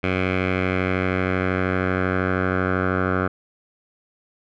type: tone with low-pass filter sweep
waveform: 10% pulse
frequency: 92.8 Hz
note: F#2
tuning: 6 cents sharp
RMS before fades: -22 dBFS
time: 0.03-3.28 s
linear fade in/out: 10 ms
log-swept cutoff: 2400 to 1400 Hz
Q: 3
effects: none